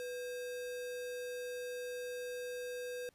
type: tone with sample-and-hold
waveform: sine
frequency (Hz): 493.9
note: B4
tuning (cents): 0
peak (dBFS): -39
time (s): 0-3.09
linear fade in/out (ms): 0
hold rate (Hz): 2100
effects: pink hiss -72 dBFS RMS until 3.14 s + resampled to 32000 Hz